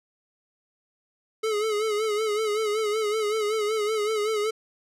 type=tone with vibrato; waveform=square; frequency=427.9 Hz; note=A4; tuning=48 cents flat; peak=-24 dBFS; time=1.43-4.51 s; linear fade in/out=10 ms; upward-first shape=sine; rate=5.3 Hz; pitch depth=65 cents each way; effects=low-pass 10000 Hz 12 dB/octave